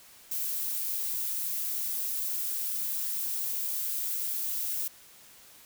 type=noise; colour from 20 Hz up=violet; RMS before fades=-32 dBFS; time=0.31-4.88 s; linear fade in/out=5 ms; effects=white hiss -54 dBFS RMS until 5.65 s